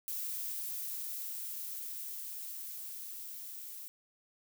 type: noise with level ramp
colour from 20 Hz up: violet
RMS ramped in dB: -38 to -46 dBFS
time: 0.08-3.88 s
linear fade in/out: 0 ms
effects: none